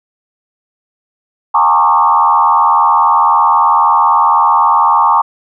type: tone with frequency modulation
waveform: sine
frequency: 1004 Hz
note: B5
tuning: 28 cents sharp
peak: -6 dBFS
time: 1.54-5.22 s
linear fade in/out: 10 ms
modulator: 81.9 Hz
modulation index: 2.3
effects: none